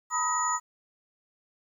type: tone cluster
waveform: sine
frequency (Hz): 914 / 985 / 1264 / 1903 / 6920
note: A#5 / B5 / D#6 / A#6 / A8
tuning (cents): -34 / -5 / +27 / +35 / -30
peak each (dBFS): -37 / -30 / -29 / -37 / -30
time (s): 0.1-0.6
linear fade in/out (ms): 50
effects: 10-bit